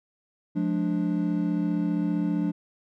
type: chord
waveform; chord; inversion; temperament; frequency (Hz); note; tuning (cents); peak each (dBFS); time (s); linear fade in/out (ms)
triangle; D diminished; first; just; 176.2 / 211.4 / 293.7; F3 / Ab3 / D4; +16 / +31 / 0; -25 / -28 / -25; 0.55-2.52; 20
effects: none